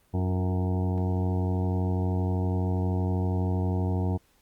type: harmonic tone with a mistuned harmonic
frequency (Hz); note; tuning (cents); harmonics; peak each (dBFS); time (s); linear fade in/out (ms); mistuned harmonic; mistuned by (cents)
92.5; F#2; 0; 1 / 2 / 3 / 4 / 5 / 7 / 8 / 9 / 10; -25 / -31 / -35 / -37 / -39 / -42 / -43 / -44 / -45; 0.13-4.18; 20; 4; -42
effects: pink hiss -65 dBFS RMS until 4.41 s + Opus 32 kbps